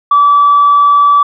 sine tone, 1153 Hz, D6, 32 cents flat, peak -3 dBFS, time 0.11-1.23 s, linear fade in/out 5 ms, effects tanh soft clip ceiling 0 dBFS

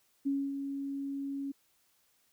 sine tone with ADSR envelope, 277.2 Hz, C#4, in tune, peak -27 dBFS, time 0.25-1.52 s, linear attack 19 ms, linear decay 250 ms, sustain -7 dB, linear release 10 ms, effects white hiss -71 dBFS RMS until 2.32 s

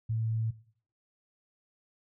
sine tone, 111.9 Hz, A2, 30 cents sharp, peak -28 dBFS, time 0.09-0.51 s, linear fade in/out 10 ms, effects noise-tail reverb RT60 0.5 s tail -17 dB re dry

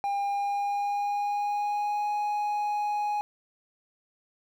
triangle tone with pitch glide, 803 to 831.8 Hz, G5 to G#5, +41 to +2 cents, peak -24 dBFS, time 0.04-3.21 s, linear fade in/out 0 ms, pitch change +61 cents, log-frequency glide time 0.18-2.09 s, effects 10-bit

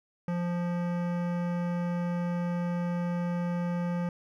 sine tone with hard clipping, 174.61 Hz, F3, in tune, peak -30 dBFS, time 0.28-4.09 s, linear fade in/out 2 ms, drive 17 dB, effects none

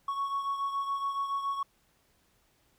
triangle beating tone pair, 1108.7 / 1115.8 Hz, C#6 / C#6, 0 / +11 cents, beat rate 7.1 Hz, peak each -28 / -35 dBFS, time 0.08-1.63 s, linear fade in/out 5 ms, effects tanh soft clip ceiling -23 dBFS + pink hiss -69 dBFS RMS until 2.78 s

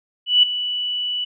sine tone with ADSR envelope, 2960 Hz, F#7, in tune, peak -8 dBFS, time 0.26-1.25 s, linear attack 170 ms, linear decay 6 ms, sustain -13 dB, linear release 13 ms, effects none

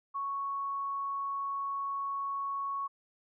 sine tone, 1108.7 Hz, C#6, in tune, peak -32 dBFS, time 0.14-2.88 s, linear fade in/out 20 ms, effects none

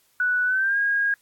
sine tone with pitch glide, 1480 to 1632.7 Hz, F#6 to G#6, 0 to -30 cents, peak -19 dBFS, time 0.2-1.14 s, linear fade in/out 2 ms, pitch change +170 cents, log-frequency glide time 0.45-0.78 s, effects white hiss -63 dBFS RMS until 1.21 s + AAC 64 kbps

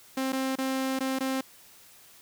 sawtooth tone with dropouts, 264.5 Hz, C4, 19 cents sharp, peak -23 dBFS, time 0.17-1.41 s, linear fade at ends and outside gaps 5 ms, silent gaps 0.323-0.329 / 0.556-0.584 / 0.991-1.005 / 1.189-1.205 s, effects white hiss -54 dBFS RMS until 2.21 s

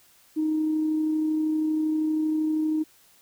sine tone with amplitude modulation, 311.1 Hz, D#4, in tune, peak -20 dBFS, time 0.36-2.84 s, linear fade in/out 20 ms, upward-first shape sine, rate 32.7 Hz, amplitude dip 25%, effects tanh soft clip ceiling -16 dBFS + white hiss -58 dBFS RMS until 3.21 s

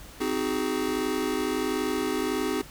square chord, Ab dominant seventh, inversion first, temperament just, 259.6 / 311.5 / 373.8 / 415.3 Hz, C4 / Eb4 / Gb4 / Ab4, -13 / +2 / +18 / 0 cents, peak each -32 dBFS, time 0.2-2.62 s, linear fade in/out 10 ms, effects added 50 Hz sine -51 dBFS peak until 2.7 s + pink hiss -47 dBFS RMS until 2.7 s

